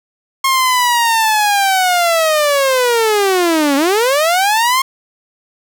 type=linear two-way sweep; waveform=sawtooth; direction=down then up; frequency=1078 to 270.5 to 1078 Hz; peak=-7 dBFS; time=0.44-4.82 s; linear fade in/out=5 ms; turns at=3.76 s; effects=none